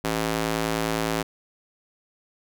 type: tone with high-pass filter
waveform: square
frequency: 54.8 Hz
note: A1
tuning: 6 cents flat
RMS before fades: -26 dBFS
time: 0.04-1.23 s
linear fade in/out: 10 ms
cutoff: 230 Hz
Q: 0.62
effects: none